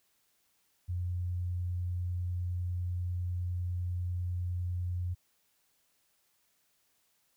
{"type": "tone", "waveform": "sine", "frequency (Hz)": 89, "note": "F2", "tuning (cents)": 33, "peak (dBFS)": -31, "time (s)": [0.88, 5.15], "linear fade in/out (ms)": 20, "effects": ["white hiss -73 dBFS RMS until 7.36 s"]}